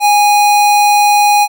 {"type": "tone", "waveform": "square", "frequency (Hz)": 825, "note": "G#5", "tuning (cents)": -12, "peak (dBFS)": -7, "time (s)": [0, 1.48], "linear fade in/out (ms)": 50, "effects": []}